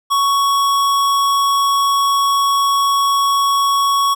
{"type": "tone with hard clipping", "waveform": "sine", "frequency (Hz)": 1114, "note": "C#6", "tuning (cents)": 8, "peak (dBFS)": -14, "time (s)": [0.1, 4.15], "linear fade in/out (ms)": 20, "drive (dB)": 18, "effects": []}